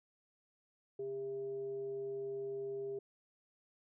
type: tone with frequency modulation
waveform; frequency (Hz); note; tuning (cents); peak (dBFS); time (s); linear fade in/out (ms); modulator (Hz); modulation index
sine; 401.5; G4; +41; -38; 0.99-2.99; 5; 264; 0.24
effects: none